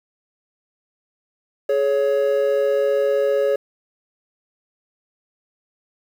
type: tone pair together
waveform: triangle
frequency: 421.9 / 557 Hz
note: G#4 / C#5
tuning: +27 / +8 cents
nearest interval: perfect fourth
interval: 481 cents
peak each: -18 / -16 dBFS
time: 1.69-3.56 s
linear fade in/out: 5 ms
effects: 8-bit